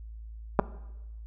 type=clicks; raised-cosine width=1 ms; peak=-7 dBFS; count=2; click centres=0.591 / 0.596 s; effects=noise-tail reverb RT60 1.0 s tail -18 dB re dry + added 55 Hz sine -40 dBFS peak until 1.26 s